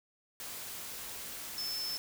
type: tone in noise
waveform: sine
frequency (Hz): 5274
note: E8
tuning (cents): 0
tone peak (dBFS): -35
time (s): 1.58-1.97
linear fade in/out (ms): 0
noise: white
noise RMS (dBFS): -43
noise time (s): 0.4-1.98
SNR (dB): +5
effects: none